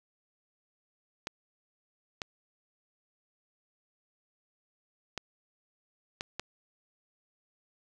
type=clicks; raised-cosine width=0.2 ms; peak=-17 dBFS; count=5; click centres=1.271 / 2.218 / 5.177 / 6.209 / 6.396 s; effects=none